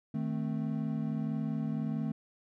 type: chord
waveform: triangle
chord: A diminished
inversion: second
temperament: equal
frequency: 155.56 / 220 / 261.6 Hz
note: Eb3 / A3 / C4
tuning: 0 / 0 / 0 cents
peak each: -33 / -32 / -36 dBFS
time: 0.14-2.12 s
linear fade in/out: 5 ms
effects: none